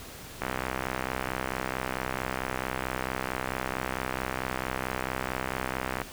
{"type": "click train", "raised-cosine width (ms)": 0.5, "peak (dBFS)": -14, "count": 362, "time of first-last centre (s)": [0.42, 6.017], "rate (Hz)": 64.5, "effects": ["pink hiss -44 dBFS RMS until 6.12 s"]}